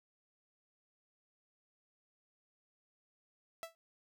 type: tone with exponential decay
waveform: sawtooth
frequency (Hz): 660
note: E5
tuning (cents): +2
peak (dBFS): -35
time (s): 3.63-3.75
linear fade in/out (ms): 0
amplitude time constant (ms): 26
effects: none